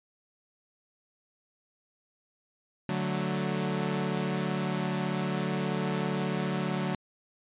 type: chord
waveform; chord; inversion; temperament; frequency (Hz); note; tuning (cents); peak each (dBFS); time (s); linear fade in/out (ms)
sawtooth; D major; none; equal; 146.83 / 185 / 220; D3 / F#3 / A3; 0 / 0 / 0; -29 / -27 / -31; 2.89-6.95; 2
effects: resampled to 8000 Hz